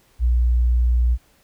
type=tone; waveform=sine; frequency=60.2 Hz; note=B1; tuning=44 cents flat; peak=-14 dBFS; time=0.19-1.18 s; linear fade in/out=50 ms; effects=pink hiss -58 dBFS RMS until 1.43 s